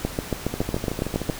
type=two click trains; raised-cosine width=2 ms; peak=-9 / -13 dBFS; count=10 / 11; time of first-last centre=0.05-1.298 / 0.54-1.292 s; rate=7.21 / 13.3 Hz; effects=pink hiss -36 dBFS RMS until 1.39 s